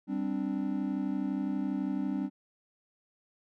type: chord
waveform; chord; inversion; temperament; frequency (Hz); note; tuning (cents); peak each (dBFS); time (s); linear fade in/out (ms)
triangle; G suspended fourth; none; equal; 196 / 261.6 / 293.7; G3 / C4 / D4; 0 / 0 / 0; -32; 0.07-2.3; 50
effects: none